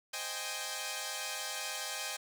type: chord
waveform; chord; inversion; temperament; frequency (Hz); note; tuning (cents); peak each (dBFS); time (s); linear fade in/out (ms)
5% pulse; Ab major seventh; first; equal with one note detuned; 523.3 / 622.3 / 780.8 / 830.6; C5 / Eb5 / G5 / Ab5; 0 / 0 / -7 / 0; -33 / -31 / -30 / -30; 0.13-2.17; 10
effects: none